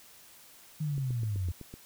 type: linear sweep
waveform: sine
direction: down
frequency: 156.8 to 82.7 Hz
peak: -29 dBFS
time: 0.8-1.52 s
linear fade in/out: 10 ms
type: click train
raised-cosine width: 3 ms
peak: -30 dBFS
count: 7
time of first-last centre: 0.98-1.739 s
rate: 7.9 Hz
effects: white hiss -55 dBFS RMS until 1.85 s